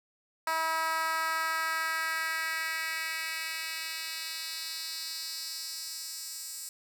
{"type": "tone with high-pass filter sweep", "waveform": "10% pulse", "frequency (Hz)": 322.4, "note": "E4", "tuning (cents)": -38, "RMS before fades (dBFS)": -34, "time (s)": [0.47, 6.69], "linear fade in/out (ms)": 2, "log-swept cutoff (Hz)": [930, 7200], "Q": 1.8, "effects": []}